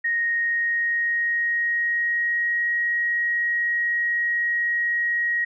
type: tone with pitch glide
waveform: sine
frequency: 1866 to 1892 Hz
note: A#6 to A#6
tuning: +1 to +25 cents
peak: -20 dBFS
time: 0.04-5.45 s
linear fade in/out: 10 ms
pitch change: +24 cents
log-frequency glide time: 0.37-2.67 s
effects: none